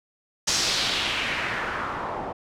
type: noise with low-pass filter sweep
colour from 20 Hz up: white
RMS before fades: -27 dBFS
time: 0.47-2.33 s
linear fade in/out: 10 ms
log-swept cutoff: 6200 to 750 Hz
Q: 2.1
effects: none